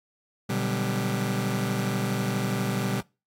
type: chord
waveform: sawtooth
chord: G major seventh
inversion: first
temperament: just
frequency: 122.5 / 147 / 183.75 / 196 Hz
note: B2 / D3 / F#3 / G3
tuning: -14 / +2 / -12 / 0 cents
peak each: -25 / -29 / -29 / -25 dBFS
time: 0.49-3.01 s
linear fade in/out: 10 ms
effects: noise-tail reverb RT60 0.3 s tail -25 dB re dry + AAC 64 kbps